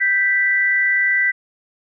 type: tone pair together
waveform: sine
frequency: 1568 / 1975.6 Hz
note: G6 / B6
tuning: 0 / 0 cents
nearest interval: major third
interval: 400 cents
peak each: -20 / -15 dBFS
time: 0-1.32 s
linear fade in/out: 20 ms
effects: none